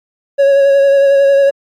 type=tone with vibrato; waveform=triangle; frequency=554.4 Hz; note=C#5; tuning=in tune; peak=-4 dBFS; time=0.38-1.51 s; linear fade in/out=20 ms; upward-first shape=sine; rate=11 Hz; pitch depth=20 cents each way; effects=AAC 64 kbps